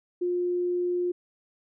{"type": "tone", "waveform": "sine", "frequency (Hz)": 355.1, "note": "F4", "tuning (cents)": 29, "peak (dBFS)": -24, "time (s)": [0.21, 1.12], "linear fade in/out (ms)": 10, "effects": []}